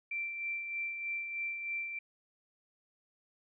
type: tone with tremolo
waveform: sine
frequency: 2349 Hz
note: D7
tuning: in tune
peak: -33 dBFS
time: 0.11-1.99 s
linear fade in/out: 5 ms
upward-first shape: sine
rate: 3.2 Hz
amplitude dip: 45%
effects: none